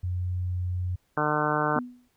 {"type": "tone", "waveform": "sine", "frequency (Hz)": 90.2, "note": "F#2", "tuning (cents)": -44, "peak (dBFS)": -26, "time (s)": [0.03, 0.96], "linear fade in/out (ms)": 10}
{"type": "harmonic tone", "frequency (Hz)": 150.7, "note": "D3", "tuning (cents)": 45, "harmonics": [1, 2, 3, 4, 5, 6, 7, 8, 9, 10], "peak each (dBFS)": [-32, -32, -32, -32, -32, -32, -32, -32, -32, -32], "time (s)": [1.17, 1.79], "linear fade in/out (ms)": 2}
{"type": "tone with exponential decay", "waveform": "sine", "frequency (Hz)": 246.9, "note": "B3", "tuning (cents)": 0, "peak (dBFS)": -25, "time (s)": [1.76, 2.08], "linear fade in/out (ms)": 2, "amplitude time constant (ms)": 68}
{"effects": ["pink hiss -70 dBFS RMS until 2.16 s"]}